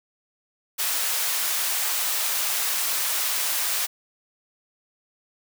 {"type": "high-pass noise", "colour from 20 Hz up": "white", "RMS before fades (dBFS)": -25, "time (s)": [0.78, 3.87], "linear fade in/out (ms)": 20, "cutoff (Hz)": 710, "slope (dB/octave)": 12, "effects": []}